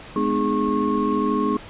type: tone cluster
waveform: sine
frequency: 210.9 / 252.4 / 305.1 / 415.4 / 1090 Hz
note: G#3 / B3 / D#4 / G#4 / C#6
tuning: +27 / +38 / -34 / 0 / -29 cents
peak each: -25 dBFS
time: 0.16-1.57 s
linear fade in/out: 2 ms
effects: pink hiss -40 dBFS RMS until 1.69 s + resampled to 8000 Hz